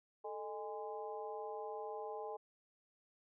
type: harmonic tone with a mistuned harmonic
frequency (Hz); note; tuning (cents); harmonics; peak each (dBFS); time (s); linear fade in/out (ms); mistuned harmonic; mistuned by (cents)
205.9; G#3; -15; 2 / 3 / 4 / 5; -45 / -49 / -46 / -53; 0.24-2.37; 10; 2; +110
effects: none